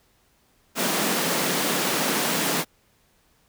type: high-pass noise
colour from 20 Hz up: pink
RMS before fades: -24 dBFS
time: 0.75-2.65 s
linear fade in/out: 50 ms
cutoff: 160 Hz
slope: 48 dB/octave
effects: pink hiss -63 dBFS RMS until 3.48 s